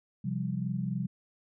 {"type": "chord", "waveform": "sine", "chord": "C suspended fourth", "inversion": "none", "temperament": "equal with one note detuned", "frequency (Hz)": [130.81, 172.61, 196], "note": ["C3", "F3", "G3"], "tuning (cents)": [0, -20, 0], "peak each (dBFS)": -34, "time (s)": [0.24, 1.07], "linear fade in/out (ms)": 10, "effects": []}